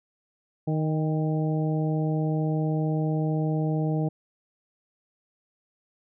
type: harmonic tone with a mistuned harmonic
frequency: 155.56 Hz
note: D#3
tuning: in tune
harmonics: 1 / 2 / 3 / 4 / 5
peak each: -24 / -30 / -34 / -36 / -38 dBFS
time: 0.67-4.09 s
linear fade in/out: 10 ms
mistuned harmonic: 5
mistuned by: +27 cents
effects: none